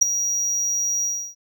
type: tone with ADSR envelope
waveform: triangle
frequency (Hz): 5750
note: F8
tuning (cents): +50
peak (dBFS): -6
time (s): 0.01-1.35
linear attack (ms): 14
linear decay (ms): 6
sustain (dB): -13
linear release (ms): 310
effects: tanh soft clip ceiling -2 dBFS